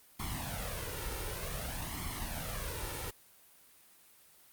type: noise with flanger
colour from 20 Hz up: pink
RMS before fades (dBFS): -38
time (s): 0.19-3.11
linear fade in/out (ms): 10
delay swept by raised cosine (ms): 0.93 to 2.23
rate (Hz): 0.54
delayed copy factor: +0.8
effects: white hiss -61 dBFS RMS until 4.52 s + Opus 32 kbps